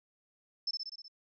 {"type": "tone with echo", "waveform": "sine", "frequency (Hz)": 5274, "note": "E8", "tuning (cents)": 0, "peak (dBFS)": -30, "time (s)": [0.67, 0.71], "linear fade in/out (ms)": 5, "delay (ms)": 62, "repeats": 6, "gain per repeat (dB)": -3, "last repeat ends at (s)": 1.082, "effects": []}